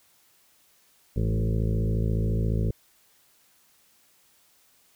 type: harmonic tone with a mistuned harmonic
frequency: 54.4 Hz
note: A1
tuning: 19 cents flat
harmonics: 1 / 2 / 3 / 4 / 6 / 7 / 8 / 9 / 10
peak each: -26 / -26 / -31 / -34 / -40 / -39 / -38 / -44 / -45 dBFS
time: 1.16-2.71 s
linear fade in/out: 5 ms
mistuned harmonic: 3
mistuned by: +23 cents
effects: white hiss -62 dBFS RMS until 4.95 s